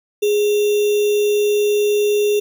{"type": "tone with sample-and-hold", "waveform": "sine", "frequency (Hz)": 415.3, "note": "G#4", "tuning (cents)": 0, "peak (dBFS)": -13, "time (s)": [0.22, 2.4], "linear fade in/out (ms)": 10, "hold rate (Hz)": 3150, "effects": []}